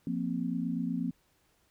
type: chord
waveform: sine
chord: F suspended fourth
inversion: none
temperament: equal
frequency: 174.61 / 233.1 / 261.6 Hz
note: F3 / Bb3 / C4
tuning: 0 / 0 / 0 cents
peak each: -34 / -34 / -34 dBFS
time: 0.07-1.11 s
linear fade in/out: 2 ms
effects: pink hiss -70 dBFS RMS until 1.7 s